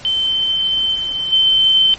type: tone with level steps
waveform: sine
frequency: 3087 Hz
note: G7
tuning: 27 cents flat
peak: -14 / -18 / -9 dBFS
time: 0.05-1.94 s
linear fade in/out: 0 ms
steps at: 0.95 / 1.32 s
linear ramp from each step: 10 ms
effects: pink hiss -37 dBFS RMS until 1.98 s + MP3 32 kbps